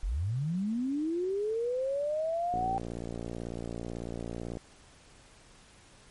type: linear sweep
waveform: sine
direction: up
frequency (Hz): 36.28 to 784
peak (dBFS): -28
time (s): 0.03-2.78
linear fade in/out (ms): 0
type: click train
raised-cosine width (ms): 2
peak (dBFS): -24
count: 119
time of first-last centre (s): 2.54-4.571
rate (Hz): 58.1
effects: pink hiss -57 dBFS RMS until 6.1 s + MP3 48 kbps